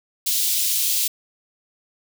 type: high-pass noise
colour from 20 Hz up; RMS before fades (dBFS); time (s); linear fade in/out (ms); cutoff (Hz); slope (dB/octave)
white; -21; 0.26-1.08; 10; 3000; 24
effects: none